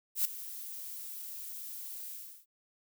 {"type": "noise with ADSR envelope", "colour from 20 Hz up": "violet", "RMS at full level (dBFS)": -27, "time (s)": [0.15, 2.46], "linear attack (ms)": 100, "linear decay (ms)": 5, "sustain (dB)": -16, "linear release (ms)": 350, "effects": []}